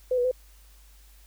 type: tone with pitch steps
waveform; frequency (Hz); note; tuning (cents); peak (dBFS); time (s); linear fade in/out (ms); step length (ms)
sine; 506 / 488.9 / 508; B4 / B4 / B4; +42 / -18 / +49; -21; 0.11-0.314; 5; 68
effects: added 50 Hz sine -51 dBFS peak until 1.26 s + white hiss -59 dBFS RMS until 1.26 s

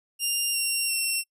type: tone with pitch steps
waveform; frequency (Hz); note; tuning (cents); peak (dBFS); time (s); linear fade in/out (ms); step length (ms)
10% pulse; 2794 / 2756 / 2718; F7 / F7 / F7; 0 / -24 / -48; -16; 0.19-1.24; 50; 350
effects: noise-tail reverb RT60 0.1 s tail -25 dB re dry + resampled to 32000 Hz

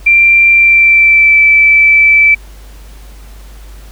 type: tone with pitch glide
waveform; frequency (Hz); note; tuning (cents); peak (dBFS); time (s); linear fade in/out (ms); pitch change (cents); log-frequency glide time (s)
sine; 2364 to 2319; D7 to D7; +11 to -22; -3; 0.06-2.35; 10; -33; 0.52-1.4
effects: added 50 Hz sine -30 dBFS peak until 3.91 s + pink hiss -41 dBFS RMS until 3.91 s

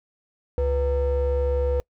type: ring-modulated tone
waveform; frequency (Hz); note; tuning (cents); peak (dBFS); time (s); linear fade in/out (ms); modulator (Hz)
triangle; 212.4; G#3; +39; -15; 0.58-1.8; 0; 281
effects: noise-tail reverb RT60 0.1 s tail -25 dB re dry

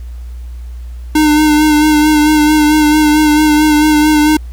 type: tone with vibrato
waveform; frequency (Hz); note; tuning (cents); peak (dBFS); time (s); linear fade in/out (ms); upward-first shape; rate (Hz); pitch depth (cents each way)
square; 303.4; D#4; -44; -7; 1.15-4.37; 5; sine; 4.5; 28
effects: added 60 Hz sine -23 dBFS peak until 4.52 s + pink hiss -48 dBFS RMS until 4.52 s

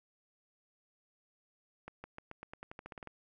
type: accelerating click train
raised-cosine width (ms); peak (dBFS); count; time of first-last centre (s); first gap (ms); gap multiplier
0.5; -30; 14; 1.88-3.073; 160; 0.9
effects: none

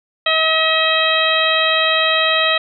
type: harmonic tone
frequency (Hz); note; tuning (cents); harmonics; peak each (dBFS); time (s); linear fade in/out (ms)
639; D#5; +46; 1 / 2 / 3 / 4 / 5 / 6; -20 / -20 / -20 / -20 / -20 / -20; 0.26-2.58; 5
effects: none

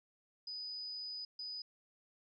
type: tone bursts at uneven times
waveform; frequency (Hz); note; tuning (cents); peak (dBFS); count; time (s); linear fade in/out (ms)
sine; 4978; D#8; 0; -39; 2; 0.47-1.25 / 1.39-1.62; 5
effects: tanh soft clip ceiling -39 dBFS + MP3 48 kbps

